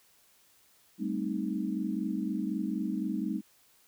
sine chord, A half-diminished seventh, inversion third, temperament equal, 196 / 220 / 261.6 / 311.1 Hz, G3 / A3 / C4 / Eb4, 0 / 0 / 0 / 0 cents, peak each -34 / -35 / -37 / -35 dBFS, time 0.98-3.42 s, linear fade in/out 50 ms, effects white hiss -64 dBFS RMS until 3.87 s

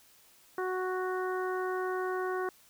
harmonic tone, 370 Hz, F#4, in tune, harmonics 1 / 2 / 3 / 4 / 5, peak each -32 / -39 / -38 / -40 / -46 dBFS, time 0.58-2.49 s, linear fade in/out 2 ms, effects white hiss -61 dBFS RMS until 2.69 s

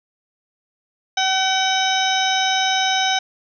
harmonic tone, 760 Hz, F#5, 46 cents sharp, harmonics 1 / 2 / 3 / 4 / 5 / 7 / 8, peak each -20 / -24 / -27 / -25 / -23 / -29 / -29 dBFS, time 1.17-3.19 s, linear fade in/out 5 ms, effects none

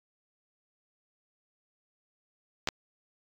clicks, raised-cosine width 0.2 ms, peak -11 dBFS, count 2, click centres 2.674 / 2.687 s, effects AAC 64 kbps

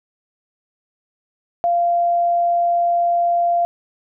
sine tone, 692 Hz, F5, 16 cents flat, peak -14 dBFS, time 1.64-3.65 s, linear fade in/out 0 ms, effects none

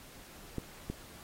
clicks, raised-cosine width 3 ms, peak -22 dBFS, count 2, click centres 0.583 / 0.9 s, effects pink hiss -53 dBFS RMS until 1.23 s + AAC 48 kbps

